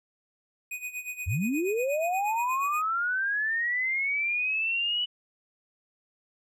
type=tone with tremolo; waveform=square; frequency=2489 Hz; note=D#7; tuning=in tune; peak=-32 dBFS; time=0.71-2.82 s; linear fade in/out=5 ms; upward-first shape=sine; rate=8.4 Hz; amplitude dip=80%
type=linear sweep; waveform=sine; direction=up; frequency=70.3 to 2973 Hz; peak=-25 dBFS; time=1.26-5.06 s; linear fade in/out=20 ms
effects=none